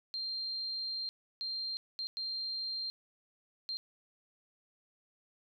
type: tone bursts at uneven times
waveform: sine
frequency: 4178 Hz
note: C8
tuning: 3 cents flat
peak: -35 dBFS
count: 5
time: 0.14-1.09 / 1.41-1.77 / 1.99-2.07 / 2.17-2.9 / 3.69-3.77 s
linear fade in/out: 0 ms
effects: none

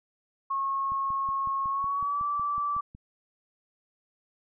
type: tone with pitch glide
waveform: sine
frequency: 1090 to 1161.5 Hz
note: C#6 to D6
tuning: -29 to -20 cents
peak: -26 dBFS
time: 0.5-2.81 s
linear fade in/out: 10 ms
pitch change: +109 cents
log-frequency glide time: 1.68-2.23 s
type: click train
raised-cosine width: 5 ms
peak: -34 dBFS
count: 12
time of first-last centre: 0.92-2.95 s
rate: 5.42 Hz
effects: none

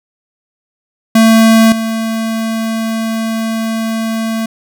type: tone with level steps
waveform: square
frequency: 224 Hz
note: A3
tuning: 31 cents sharp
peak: -5 / -15 dBFS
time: 1.15-4.46 s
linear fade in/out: 5 ms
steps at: 1.72 s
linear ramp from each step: 2 ms
effects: none

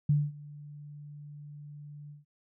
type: tone with ADSR envelope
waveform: sine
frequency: 146.83 Hz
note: D3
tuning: in tune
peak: -20 dBFS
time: 0.09-2.25 s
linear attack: 6 ms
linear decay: 220 ms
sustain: -23 dB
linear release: 150 ms
effects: none

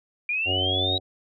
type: linear sweep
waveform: sine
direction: up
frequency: 2378 to 3854 Hz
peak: -23 dBFS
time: 0.29-0.98 s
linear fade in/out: 2 ms
type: harmonic tone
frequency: 93 Hz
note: F#2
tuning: 9 cents sharp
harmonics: 1 / 3 / 4 / 5 / 6 / 7 / 8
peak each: -29 / -35 / -33 / -37 / -34 / -37 / -34 dBFS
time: 0.45-1 s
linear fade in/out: 50 ms
effects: none

